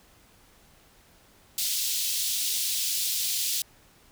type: high-pass noise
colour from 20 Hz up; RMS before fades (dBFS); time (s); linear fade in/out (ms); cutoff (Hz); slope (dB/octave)
pink; -28; 1.58-3.62; 2; 3400; 24
effects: pink hiss -58 dBFS RMS until 4.11 s